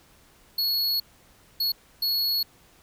square tone bursts at uneven times, 4355 Hz, C#8, 31 cents flat, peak -23 dBFS, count 3, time 0.58-1 / 1.6-1.72 / 2.02-2.43 s, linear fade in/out 5 ms, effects pink hiss -57 dBFS RMS until 2.82 s

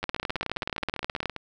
two click trains, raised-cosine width 0.3 ms, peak -17 / -11 dBFS, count 21 / 24, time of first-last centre 0.03-1.363 / 0.04-1.257 s, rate 15 / 18.9 Hz, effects none

